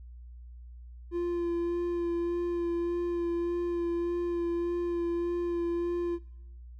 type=tone with vibrato; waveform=triangle; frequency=345 Hz; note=F4; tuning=21 cents flat; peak=-26 dBFS; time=1.11-6.19 s; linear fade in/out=50 ms; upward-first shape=sine; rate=1.7 Hz; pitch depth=16 cents each way; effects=noise-tail reverb RT60 0.9 s tail -22 dB re dry + added 60 Hz sine -44 dBFS peak until 6.79 s